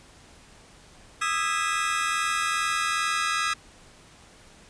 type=chord; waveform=sawtooth; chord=E major seventh; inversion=third; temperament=just; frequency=1236.1 / 1318.5 / 1648.1 / 1977.8 Hz; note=D#6 / E6 / G#6 / B6; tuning=-12 / 0 / -14 / +2 cents; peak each=-24 / -25 / -27 / -29 dBFS; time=1.21-3.54 s; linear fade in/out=10 ms; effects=pink hiss -52 dBFS RMS until 4.69 s + resampled to 22050 Hz